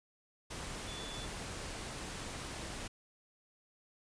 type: tone in noise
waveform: sine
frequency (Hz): 3466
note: A7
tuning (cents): -27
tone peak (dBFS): -47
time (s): 0.87-1.26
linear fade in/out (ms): 10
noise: pink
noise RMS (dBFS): -43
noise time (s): 0.5-2.88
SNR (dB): -7
effects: resampled to 22050 Hz